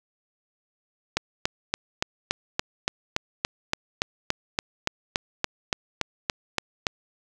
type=click train; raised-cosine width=0.2 ms; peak=-5 dBFS; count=21; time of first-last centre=1.17-6.868 s; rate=3.51 Hz; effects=none